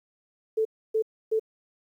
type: tone bursts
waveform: sine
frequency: 440 Hz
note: A4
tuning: in tune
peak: -21 dBFS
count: 3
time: 0.57-1.396 s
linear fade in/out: 10 ms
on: 82 ms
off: 290 ms
effects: 10-bit